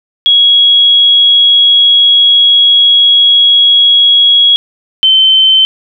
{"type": "tone pair in turn", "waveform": "sine", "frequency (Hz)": [3322, 3084], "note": ["G#7", "G7"], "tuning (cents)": [0, -29], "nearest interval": "minor second", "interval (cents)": 129, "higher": "first", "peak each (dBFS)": -3, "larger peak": "neither", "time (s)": [[0.26, 4.56], [5.03, 5.65]], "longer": "first", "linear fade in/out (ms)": 0, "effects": []}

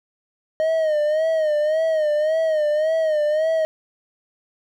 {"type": "tone with vibrato", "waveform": "triangle", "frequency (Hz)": 621, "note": "D#5", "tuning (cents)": -3, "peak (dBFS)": -15, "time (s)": [0.6, 3.65], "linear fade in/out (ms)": 0, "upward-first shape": "sine", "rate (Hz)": 1.8, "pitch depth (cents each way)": 75, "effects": []}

